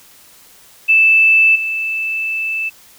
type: tone with level steps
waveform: sine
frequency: 2637 Hz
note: E7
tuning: in tune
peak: -7 / -17 dBFS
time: 0.88-2.7 s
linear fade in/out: 20 ms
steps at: 1.55 s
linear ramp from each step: 10 ms
effects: white hiss -45 dBFS RMS until 2.98 s